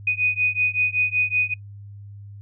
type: beating tone pair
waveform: sine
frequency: 2485 / 2490.3 Hz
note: D#7 / D#7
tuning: -3 / +1 cents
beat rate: 5.3 Hz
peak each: -22 dBFS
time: 0.07-1.54 s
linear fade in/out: 5 ms
effects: noise-tail reverb RT60 0.1 s tail -24 dB re dry + added 101 Hz sine -37 dBFS peak until 2.41 s